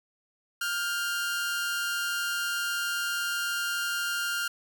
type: tone pair together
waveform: sawtooth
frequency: 1405.8 / 1578 Hz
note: F6 / G6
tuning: +11 / +11 cents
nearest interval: major second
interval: 200 cents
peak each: -25 / -33 dBFS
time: 0.61-4.48 s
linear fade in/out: 5 ms
effects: 9-bit